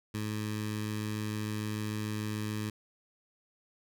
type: tone with notch filter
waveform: 15% pulse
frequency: 106.8 Hz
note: G#2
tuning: 49 cents sharp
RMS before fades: -35 dBFS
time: 0.14-2.7 s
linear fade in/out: 5 ms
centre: 660 Hz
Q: 0.67
effects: none